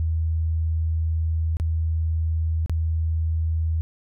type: tone with dropouts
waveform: sine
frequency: 80.6 Hz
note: E2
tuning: 38 cents flat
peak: -20 dBFS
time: 0-3.81 s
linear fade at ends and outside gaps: 0 ms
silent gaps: 1.569-1.599 / 2.661-2.696 s
effects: none